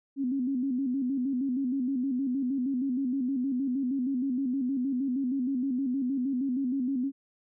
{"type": "tone with vibrato", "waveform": "sine", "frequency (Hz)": 261.6, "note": "C4", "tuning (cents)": 0, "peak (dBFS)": -26, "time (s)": [0.16, 7.12], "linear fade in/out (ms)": 50, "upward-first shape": "square", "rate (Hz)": 6.4, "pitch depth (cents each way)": 89, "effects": []}